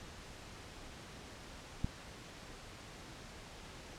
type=click; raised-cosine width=5 ms; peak=-21 dBFS; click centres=1.845 s; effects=pink hiss -51 dBFS RMS until 3.98 s + low-pass 7000 Hz 12 dB/octave